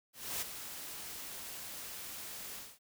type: noise with ADSR envelope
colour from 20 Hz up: white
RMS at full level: -36 dBFS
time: 0.13-2.79 s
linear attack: 290 ms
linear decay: 9 ms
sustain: -9 dB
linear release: 240 ms
effects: none